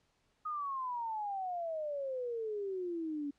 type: exponential sweep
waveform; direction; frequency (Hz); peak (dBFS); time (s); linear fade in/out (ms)
sine; down; 1257 to 280.8; -35; 0.45-3.31; 10
effects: pink hiss -75 dBFS RMS until 3.38 s + low-pass 7000 Hz 12 dB/octave